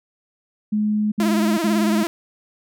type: tone bursts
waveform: sine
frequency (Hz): 211.4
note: G#3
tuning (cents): +31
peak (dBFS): -17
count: 3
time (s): 0.72-2.036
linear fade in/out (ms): 10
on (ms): 400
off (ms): 58
type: tone with vibrato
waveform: sawtooth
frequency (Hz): 329.6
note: E4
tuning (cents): 0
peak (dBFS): -17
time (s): 1.2-2.07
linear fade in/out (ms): 0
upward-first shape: sine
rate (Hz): 18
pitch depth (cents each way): 92
effects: none